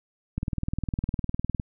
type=click train; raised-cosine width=5 ms; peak=-15 dBFS; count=25; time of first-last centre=0.38-1.598 s; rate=19.7 Hz; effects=none